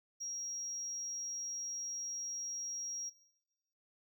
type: tone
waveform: triangle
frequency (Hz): 5640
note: F8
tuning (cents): +16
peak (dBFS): -36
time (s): 0.2-3.1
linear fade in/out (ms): 20
effects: noise-tail reverb RT60 0.9 s tail -18 dB re dry + tanh soft clip ceiling -36 dBFS